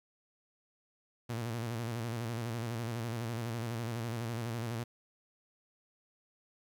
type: tone with vibrato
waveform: sawtooth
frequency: 115.9 Hz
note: A#2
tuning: 10 cents flat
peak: -31 dBFS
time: 1.29-4.84 s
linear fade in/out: 10 ms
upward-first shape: square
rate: 12 Hz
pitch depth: 64 cents each way
effects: 11-bit